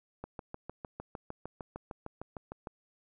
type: click train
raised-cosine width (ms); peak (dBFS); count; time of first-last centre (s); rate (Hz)
1; -26; 17; 0.24-2.672; 6.58
effects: none